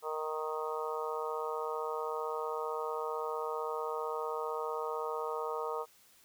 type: harmonic tone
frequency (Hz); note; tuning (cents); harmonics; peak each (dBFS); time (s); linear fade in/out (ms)
155.56; D#3; 0; 3 / 4 / 5 / 6 / 7 / 8; -37 / -43 / -45 / -41 / -43 / -41; 0.02-5.86; 50
effects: white hiss -63 dBFS RMS until 6.24 s